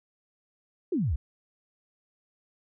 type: exponential sweep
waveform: sine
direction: down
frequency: 404.3 to 57.6 Hz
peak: -24 dBFS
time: 0.92-1.16 s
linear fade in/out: 5 ms
effects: none